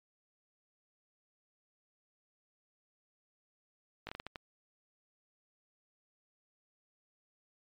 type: slowing click train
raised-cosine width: 0.3 ms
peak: -25 dBFS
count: 7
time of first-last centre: 4.07-4.358 s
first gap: 19 ms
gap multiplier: 1.37
effects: MP3 96 kbps